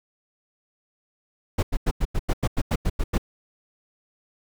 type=noise bursts; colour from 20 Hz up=brown; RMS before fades=-21 dBFS; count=12; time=1.58-3.181 s; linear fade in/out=10 ms; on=50 ms; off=91 ms; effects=none